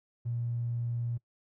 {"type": "tone", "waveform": "triangle", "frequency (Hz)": 118.7, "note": "A#2", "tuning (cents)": 32, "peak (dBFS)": -26, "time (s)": [0.25, 1.18], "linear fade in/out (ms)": 20, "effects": ["noise-tail reverb RT60 0.1 s tail -24 dB re dry", "tanh soft clip ceiling -28 dBFS"]}